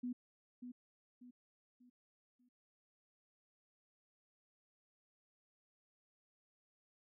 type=tone with echo; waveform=sine; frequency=246.9 Hz; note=B3; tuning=in tune; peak=-38 dBFS; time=0.03-0.13 s; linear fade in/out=10 ms; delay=590 ms; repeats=4; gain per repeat=-8 dB; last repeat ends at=2.49 s; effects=none